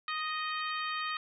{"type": "harmonic tone", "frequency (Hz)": 622.3, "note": "D#5", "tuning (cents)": 0, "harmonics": [2, 3, 4, 5, 6, 7], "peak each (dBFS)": [-35, -39, -41, -43, -45, -46], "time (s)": [0.08, 1.17], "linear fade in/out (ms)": 2, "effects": []}